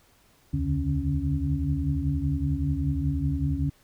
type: tone cluster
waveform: sine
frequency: 70.9 / 81.9 / 141.7 / 146.8 / 276.5 Hz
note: C#2 / E2 / C#3 / D3 / C#4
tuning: +40 / -11 / +38 / 0 / -4 cents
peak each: -30 dBFS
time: 0.53-3.7 s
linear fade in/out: 10 ms
effects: pink hiss -61 dBFS RMS until 3.83 s